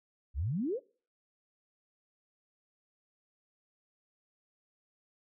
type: exponential sweep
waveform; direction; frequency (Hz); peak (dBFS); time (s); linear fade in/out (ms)
sine; up; 58.27 to 587.3; -30; 0.34-0.8; 50
effects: noise-tail reverb RT60 0.4 s tail -23 dB re dry